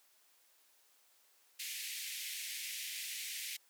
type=band-pass noise; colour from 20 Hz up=pink; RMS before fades=-43 dBFS; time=1.59-3.57 s; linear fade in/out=10 ms; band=2000 to 16000 Hz; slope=48 dB/octave; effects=white hiss -69 dBFS RMS until 3.69 s + high-pass 400 Hz 12 dB/octave